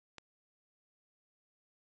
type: click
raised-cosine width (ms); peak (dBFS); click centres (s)
0.2; -29; 0.183
effects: resampled to 16000 Hz